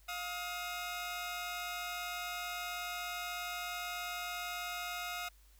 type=tone pair together; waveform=15% pulse; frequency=708.7 / 1264 Hz; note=F5 / D#6; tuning=+25 / +27 cents; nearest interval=minor seventh; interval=1002 cents; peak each=-34 / -36 dBFS; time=0.08-5.29 s; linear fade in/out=10 ms; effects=added 50 Hz sine -60 dBFS peak until 5.59 s + white hiss -68 dBFS RMS until 5.59 s